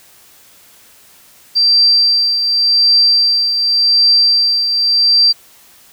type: tone with tremolo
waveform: sine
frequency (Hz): 4700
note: D8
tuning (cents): +1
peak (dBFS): -6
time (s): 1.55-5.33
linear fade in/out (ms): 20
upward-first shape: triangle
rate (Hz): 0.88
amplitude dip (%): 55
effects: white hiss -45 dBFS RMS until 5.92 s